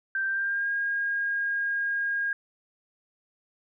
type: tone with pitch glide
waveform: sine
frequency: 1568 to 1625.2 Hz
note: G6 to G#6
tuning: 0 to -38 cents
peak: -25 dBFS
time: 0.15-2.33 s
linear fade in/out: 2 ms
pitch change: +62 cents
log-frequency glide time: 0.26-0.7 s
effects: none